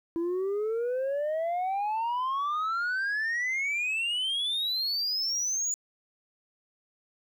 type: exponential sweep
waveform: sine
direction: up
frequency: 329.6 to 6970 Hz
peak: -24 dBFS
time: 0.16-5.74 s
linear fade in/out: 0 ms
effects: tanh soft clip ceiling -26 dBFS + 11-bit